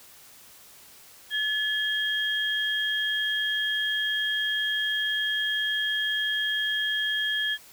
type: tone pair together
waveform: sine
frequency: 1719 / 3245 Hz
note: A6 / G#7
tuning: -41 / -41 cents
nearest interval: major seventh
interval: 1100 cents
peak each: -27 dBFS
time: 1.3-7.58 s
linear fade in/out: 50 ms
effects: white hiss -51 dBFS RMS until 7.72 s